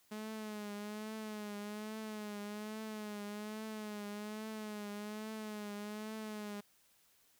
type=tone with vibrato; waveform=sawtooth; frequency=211.8 Hz; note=G#3; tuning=34 cents sharp; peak=-38 dBFS; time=0.11-6.61 s; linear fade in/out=10 ms; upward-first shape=triangle; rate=1.2 Hz; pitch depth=64 cents each way; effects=white hiss -70 dBFS RMS until 7.39 s